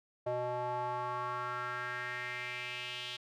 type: tone with band-pass filter sweep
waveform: square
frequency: 123.47 Hz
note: B2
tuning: in tune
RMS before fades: -38 dBFS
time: 0.26-3.17 s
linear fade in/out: 10 ms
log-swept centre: 640 to 3300 Hz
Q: 3.6
effects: none